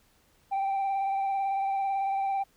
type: tone with vibrato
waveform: sine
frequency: 783 Hz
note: G5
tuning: 2 cents flat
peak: -23 dBFS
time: 0.51-2.44 s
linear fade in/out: 20 ms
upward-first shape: sine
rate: 18 Hz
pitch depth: 21 cents each way
effects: tanh soft clip ceiling -25 dBFS + pink hiss -65 dBFS RMS until 2.56 s